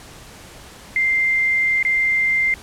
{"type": "tone with dropouts", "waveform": "sine", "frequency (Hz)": 2093, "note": "C7", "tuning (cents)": 0, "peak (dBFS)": -15, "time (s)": [0.96, 2.54], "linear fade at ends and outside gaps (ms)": 1, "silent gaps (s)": [1.828, 1.85], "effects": ["pink hiss -41 dBFS RMS until 2.62 s", "low-pass 11000 Hz 12 dB/octave"]}